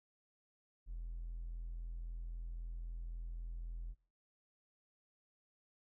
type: tone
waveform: triangle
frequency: 41.89 Hz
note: E1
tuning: 29 cents sharp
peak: -38 dBFS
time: 0.86-3.95 s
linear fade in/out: 50 ms
effects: noise-tail reverb RT60 0.4 s tail -25 dB re dry + tanh soft clip ceiling -38 dBFS